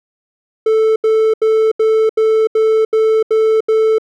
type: tone bursts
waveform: triangle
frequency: 440 Hz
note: A4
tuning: in tune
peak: -7 dBFS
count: 9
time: 0.66-3.984 s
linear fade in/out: 5 ms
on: 300 ms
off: 78 ms
effects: none